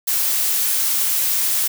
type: noise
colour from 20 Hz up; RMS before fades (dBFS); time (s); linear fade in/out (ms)
blue; -19; 0.07-1.68; 10
effects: none